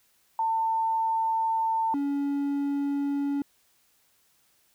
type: tone pair in turn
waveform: sine / triangle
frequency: 897 / 282.5 Hz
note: A5 / C#4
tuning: +33 / +33 cents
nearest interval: octave + minor sixth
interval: 2000 cents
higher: first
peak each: -23 dBFS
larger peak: neither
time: 0.39-1.94 / 1.94-3.42 s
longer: first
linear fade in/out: 2 ms
effects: white hiss -66 dBFS RMS until 4.74 s